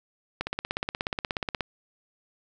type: click train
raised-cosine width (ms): 0.3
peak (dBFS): -12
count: 21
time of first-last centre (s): 0.41-1.608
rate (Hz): 16.7
effects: none